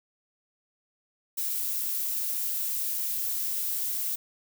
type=noise; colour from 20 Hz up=violet; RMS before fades=-30 dBFS; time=1.37-4.16 s; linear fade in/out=10 ms; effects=none